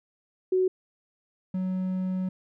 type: tone pair in turn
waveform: sine / triangle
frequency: 371.8 / 185.9 Hz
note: F#4 / F#3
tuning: +8 / +8 cents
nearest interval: octave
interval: 1200 cents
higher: first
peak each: -20 / -24 dBFS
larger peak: first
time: 0.52-0.68 / 1.54-2.29 s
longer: second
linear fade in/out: 5 ms
effects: none